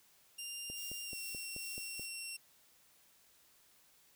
15% pulse tone with pitch glide, 2794 to 2729 Hz, F7 to F7, 0 to -41 cents, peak -35 dBFS, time 0.38-2.37 s, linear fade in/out 10 ms, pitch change -41 cents, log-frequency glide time 1.05-1.15 s
click train, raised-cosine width 2 ms, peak -36 dBFS, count 7, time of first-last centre 0.7-1.996 s, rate 4.63 Hz
violet noise with tremolo, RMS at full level -48 dBFS, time 0.74-2.09 s, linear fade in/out 50 ms, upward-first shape triangle, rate 2.3 Hz, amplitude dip 55%
effects white hiss -67 dBFS RMS until 4.15 s

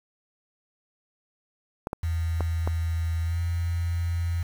clicks, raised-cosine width 1 ms, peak -15 dBFS, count 4, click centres 1.871 / 1.931 / 2.407 / 2.675 s
sine tone with pitch glide, 82.41 to 85.17 Hz, E2 to F2, 0 to -43 cents, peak -24 dBFS, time 2.03-4.43 s, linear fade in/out 5 ms, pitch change +57 cents, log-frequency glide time 3.23-3.41 s
effects 7-bit

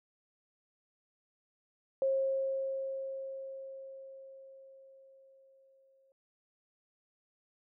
sine tone with exponential decay, 537 Hz, C5, 45 cents sharp, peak -26 dBFS, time 2.02-6.12 s, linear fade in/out 1 ms, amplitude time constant 890 ms, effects none

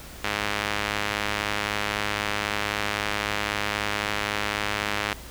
sawtooth tone with band-pass filter, 103.83 Hz, G#2, in tune, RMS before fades -28 dBFS, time 0.24-5.13 s, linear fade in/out 0 ms, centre 2300 Hz, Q 0.93, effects added 60 Hz sine -44 dBFS peak until 5.3 s + pink hiss -43 dBFS RMS until 5.3 s

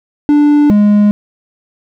triangle tone pair in turn, 293.7 / 207.2 Hz, D4 / G#3, 0 / -4 cents, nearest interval tritone, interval 604 cents, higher first, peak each -3 dBFS, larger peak neither, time 0.29-0.7 / 0.7-1.11 s, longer neither, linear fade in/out 0 ms, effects none

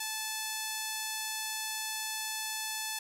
5% pulse tone, 872 Hz, A5, 16 cents flat, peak -22 dBFS, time 0-2.99 s, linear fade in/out 5 ms, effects none

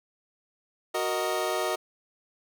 25% pulse chord, D# minor, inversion first, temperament equal, 370 / 466.2 / 622.3 Hz, F#4 / A#4 / D#5, 0 / 0 / 0 cents, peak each -27 / -29 / -26 dBFS, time 0.94-1.76 s, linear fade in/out 10 ms, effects none

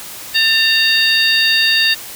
harmonic tone with a mistuned harmonic, 923 Hz, A#5, 17 cents flat, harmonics 2 / 3 / 4 / 5, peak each -16 / -16 / -16 / -16 dBFS, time 0.34-1.95 s, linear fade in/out 20 ms, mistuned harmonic 2, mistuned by -54 cents, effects white hiss -31 dBFS RMS until 2.15 s

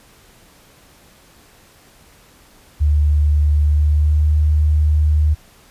sine tone with pitch glide, 74.2 to 75.89 Hz, D2 to D#2, +18 to -43 cents, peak -11 dBFS, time 2.8-5.35 s, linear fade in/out 20 ms, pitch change +39 cents, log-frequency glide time 3.66-4.3 s, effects pink hiss -49 dBFS RMS until 5.7 s + resampled to 32000 Hz

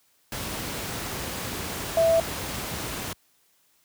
sine tone in noise, 659.3 Hz, E5, in tune, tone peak -17 dBFS, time 1.97-2.2 s, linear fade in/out 2 ms, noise pink, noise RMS -32 dBFS, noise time 0.32-3.13 s, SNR +12 dB, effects white hiss -65 dBFS RMS until 3.84 s + high-pass 60 Hz 12 dB/octave

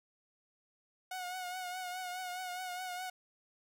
sawtooth tone with vibrato, 730 Hz, F#5, 24 cents flat, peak -35 dBFS, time 1.11-3.1 s, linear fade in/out 5 ms, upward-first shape triangle, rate 4.8 Hz, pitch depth 48 cents each way, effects none

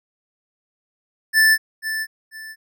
square tone with echo, 1760 Hz, A6, in tune, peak -12 dBFS, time 1.33-1.58 s, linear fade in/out 50 ms, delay 490 ms, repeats 2, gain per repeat -11 dB, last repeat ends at 2.56 s, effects none

